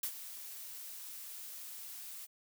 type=noise with ADSR envelope; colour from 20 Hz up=blue; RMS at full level=-35 dBFS; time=0.03-2.27 s; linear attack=5 ms; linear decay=73 ms; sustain=-12 dB; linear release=27 ms; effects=none